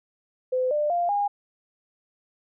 sine tone with pitch steps, 510 / 596.1 / 696.7 / 814.3 Hz, C5 / D5 / F5 / G#5, -44 / +26 / -4 / -34 cents, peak -21 dBFS, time 0.52-1.28 s, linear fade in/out 10 ms, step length 190 ms, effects none

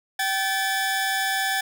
sawtooth tone pair together, 772.9 / 1735 Hz, G5 / A6, -25 / -25 cents, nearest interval octave + major second, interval 1400 cents, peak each -22 / -21 dBFS, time 0.19-1.61 s, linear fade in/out 5 ms, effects none

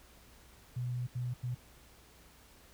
sine tone bursts at uneven times, 123.47 Hz, B2, in tune, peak -33 dBFS, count 3, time 0.76-1.07 / 1.15-1.34 / 1.43-1.55 s, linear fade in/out 10 ms, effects added 60 Hz sine -63 dBFS peak until 2.73 s + pink hiss -60 dBFS RMS until 2.73 s

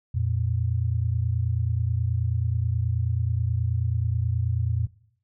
sine tone pair together, 87.2 / 116.54 Hz, F2 / A#2, -2 / 0 cents, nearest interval perfect fourth, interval 502 cents, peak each -25 dBFS, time 0.14-4.87 s, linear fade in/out 10 ms, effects noise-tail reverb RT60 0.6 s tail -18 dB re dry

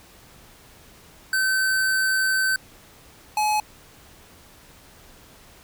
square tone pair in turn, 1537 / 848.3 Hz, G6 / G#5, -35 / +36 cents, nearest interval minor seventh, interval 1029 cents, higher first, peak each -20 dBFS, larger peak neither, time 1.33-2.56 / 3.37-3.6 s, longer first, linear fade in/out 2 ms, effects pink hiss -50 dBFS RMS until 5.63 s

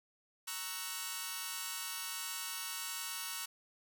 5% pulse chord, F# dominant seventh, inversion first, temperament equal with one note detuned, 932.3 / 1108.7 / 1318.5 / 1492 Hz, A#5 / C#6 / E6 / F#6, 0 / 0 / 0 / +14 cents, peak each -33 / -33 / -33 / -33 dBFS, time 0.47-3.46 s, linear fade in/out 10 ms, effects none

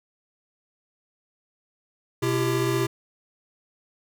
square tone cluster, 126.7 / 337.9 / 395 Hz, B2 / E4 / G4, +45 / +43 / +13 cents, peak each -27 dBFS, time 2.22-2.87 s, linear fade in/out 10 ms, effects none

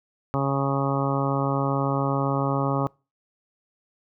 harmonic tone, 137.9 Hz, C#3, 9 cents flat, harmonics 1 / 2 / 3 / 4 / 5 / 6 / 7 / 8 / 9, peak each -25 / -28 / -32 / -30 / -35 / -32 / -35 / -32 / -33 dBFS, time 0.34-2.87 s, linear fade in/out 0 ms, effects noise-tail reverb RT60 0.3 s tail -25 dB re dry

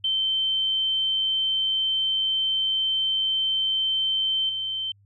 sine tone with level steps, 3101 Hz, G7, 19 cents flat, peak -21 / -26 dBFS, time 0.04-4.92 s, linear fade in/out 5 ms, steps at 4.49 s, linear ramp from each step 5 ms, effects added 100 Hz sine -55 dBFS peak until 5.05 s

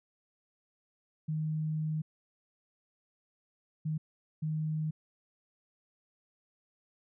sine tone bursts at uneven times, 155.56 Hz, D#3, in tune, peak -30 dBFS, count 3, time 1.28-2.02 / 3.85-3.98 / 4.42-4.91 s, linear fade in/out 10 ms, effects none

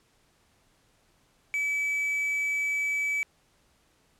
triangle tone with quantisation, 2295 Hz, D7, 40 cents flat, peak -24 dBFS, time 1.54-3.23 s, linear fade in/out 0 ms, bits 8, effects pink hiss -66 dBFS RMS until 4.19 s + low-pass 11000 Hz 12 dB/octave

